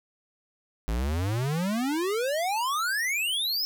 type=exponential sweep; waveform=square; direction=up; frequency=51.9 to 5360 Hz; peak=-26 dBFS; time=0.88-3.65 s; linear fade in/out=0 ms; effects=none